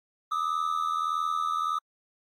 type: tone pair together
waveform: triangle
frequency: 1197.4 / 1279 Hz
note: D6 / D#6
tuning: +33 / +47 cents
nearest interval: minor second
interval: 114 cents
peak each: -27 dBFS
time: 0.31-1.79 s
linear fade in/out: 10 ms
effects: AAC 64 kbps